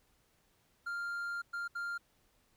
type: tone bursts at uneven times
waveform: triangle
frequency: 1396.9 Hz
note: F6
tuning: in tune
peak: -34 dBFS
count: 3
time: 0.86-1.42 / 1.53-1.68 / 1.75-1.98 s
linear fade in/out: 10 ms
effects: pink hiss -72 dBFS RMS until 2.56 s